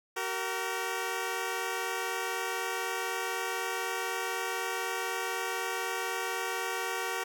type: tone pair together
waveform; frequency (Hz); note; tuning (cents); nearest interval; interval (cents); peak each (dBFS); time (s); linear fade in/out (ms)
10% pulse; 380 / 464; F#4 / A#4; +46 / -8; minor third; 346; -26; 0.16-7.24; 10
effects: none